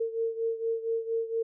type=beating tone pair; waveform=sine; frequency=453.9 / 458.2 Hz; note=A#4 / A#4; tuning=-46 / -30 cents; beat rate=4.3 Hz; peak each=-29 / -33 dBFS; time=0-1.43 s; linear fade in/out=10 ms; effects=none